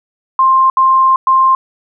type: tone bursts at uneven times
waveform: sine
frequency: 1054 Hz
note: C6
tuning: 12 cents sharp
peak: -6 dBFS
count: 3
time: 0.39-0.7 / 0.77-1.16 / 1.27-1.55 s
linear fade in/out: 2 ms
effects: none